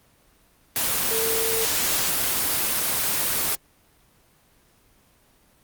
sine tone in noise, 450.3 Hz, A4, 40 cents sharp, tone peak -26 dBFS, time 1.11-1.65 s, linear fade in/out 0 ms, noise white, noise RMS -23 dBFS, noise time 0.76-3.55 s, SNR -6 dB, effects pink hiss -59 dBFS RMS until 5.63 s + Opus 24 kbps

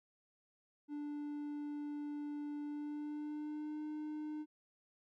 triangle tone with pitch glide, 293.4 to 303.9 Hz, D4 to D#4, -2 to -41 cents, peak -38 dBFS, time 0.88-4.46 s, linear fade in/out 50 ms, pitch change +61 cents, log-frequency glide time 2.63-3.85 s, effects none

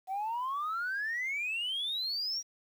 sine exponential sweep, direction up, 740 to 5790 Hz, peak -30 dBFS, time 0.07-2.43 s, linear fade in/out 50 ms, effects tanh soft clip ceiling -29 dBFS + 10-bit

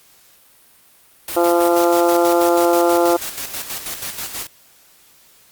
white noise with tremolo, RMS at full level -26 dBFS, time 1.28-4.47 s, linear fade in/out 2 ms, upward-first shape square, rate 6.2 Hz, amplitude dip 55%
harmonic tone, 172.1 Hz, F3, 25 cents flat, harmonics 2 / 3 / 4 / 5 / 6 / 7 / 8, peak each -16 / -17 / -19 / -22 / -29 / -28 / -27 dBFS, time 1.36-3.17 s, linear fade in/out 10 ms
effects white hiss -51 dBFS RMS until 5.51 s + Opus 48 kbps

